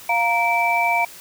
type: tone cluster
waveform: sine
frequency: 699 / 934 / 2322 Hz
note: F5 / A#5 / D7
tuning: +1 / +3 / -20 cents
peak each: -21 / -21 / -20 dBFS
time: 0.09-1.05 s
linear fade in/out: 5 ms
effects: white hiss -41 dBFS RMS until 1.2 s